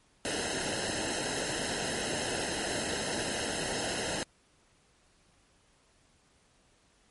pink noise with comb filter, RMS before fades -33 dBFS, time 0.25-4.23 s, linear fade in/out 0 ms, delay 0.86 ms, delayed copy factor -0.85, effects pink hiss -66 dBFS RMS until 7.1 s + MP3 48 kbps

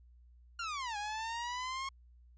sawtooth linear two-way sweep, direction down then up, 1420 to 816 to 1090 Hz, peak -33 dBFS, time 0.59-1.89 s, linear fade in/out 5 ms, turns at 0.97 s, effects added 60 Hz sine -57 dBFS peak until 2.37 s + resampled to 16000 Hz

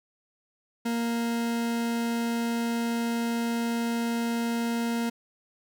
40% pulse tone, 233.1 Hz, A#3, in tune, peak -25 dBFS, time 0.85-5.1 s, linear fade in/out 10 ms, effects none

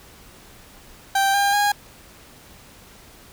30% pulse tone with pitch steps, 784 / 801.9 / 820.1 Hz, G5 / G5 / G#5, 0 / +39 / -22 cents, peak -14 dBFS, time 1.15-1.72 s, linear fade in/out 5 ms, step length 190 ms, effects pink hiss -47 dBFS RMS until 3.32 s

